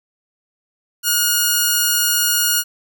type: tone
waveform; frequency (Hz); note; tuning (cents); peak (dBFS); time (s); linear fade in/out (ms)
5% pulse; 1437; F6; +49; -3; 1.03-2.64; 50
effects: none